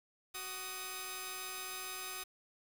5% pulse tone pair together, 374 / 1244.5 Hz, F#4 / D#6, +19 / 0 cents, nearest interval octave + major sixth, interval 2081 cents, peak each -35 / -31 dBFS, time 0.34-2.24 s, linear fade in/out 10 ms, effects 9-bit

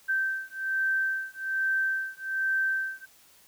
sine beating tone pair, 1556 / 1557.2 Hz, G6 / G6, -13 / -12 cents, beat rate 1.2 Hz, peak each -29 dBFS, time 0.08-3.06 s, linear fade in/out 20 ms, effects white hiss -58 dBFS RMS until 3.47 s

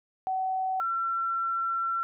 sine tone pair in turn, 755 / 1353.8 Hz, F#5 / E6, +35 / +46 cents, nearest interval minor seventh, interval 1011 cents, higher second, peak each -26 dBFS, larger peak neither, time 0.27-0.8 / 0.8-2.03 s, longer second, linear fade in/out 0 ms, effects none

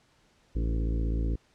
harmonic tone with a mistuned harmonic, 56 Hz, A1, 31 cents sharp, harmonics 1 / 2 / 3 / 4 / 5 / 6 / 7 / 8 / 9, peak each -26 / -36 / -39 / -43 / -39 / -42 / -46 / -47 / -50 dBFS, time 0.55-1.36 s, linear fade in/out 10 ms, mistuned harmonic 6, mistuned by -46 cents, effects pink hiss -65 dBFS RMS until 1.54 s + low-pass 7000 Hz 12 dB/octave

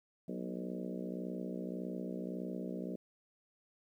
harmonic tone with a mistuned harmonic, 61.74 Hz, B1, in tune, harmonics 3 / 4 / 5 / 6 / 7 / 8 / 9 / 10, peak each -42 / -44 / -46 / -48 / -49 / -50 / -51 / -52 dBFS, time 0.28-2.96 s, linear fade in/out 5 ms, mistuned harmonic 4, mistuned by -50 cents, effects 12-bit

